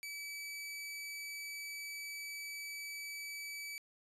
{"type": "tone", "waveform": "sawtooth", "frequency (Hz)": 2296, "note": "D7", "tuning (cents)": -40, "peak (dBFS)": -39, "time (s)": [0.03, 3.78], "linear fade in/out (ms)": 0, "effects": ["resampled to 32000 Hz"]}